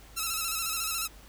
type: tone with vibrato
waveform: 5% pulse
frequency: 1318.5 Hz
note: E6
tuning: in tune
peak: -18 dBFS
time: 0.16-1.08 s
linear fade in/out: 20 ms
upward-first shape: square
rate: 14 Hz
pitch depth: 46 cents each way
effects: added 50 Hz sine -51 dBFS peak until 1.28 s + pink hiss -54 dBFS RMS until 1.28 s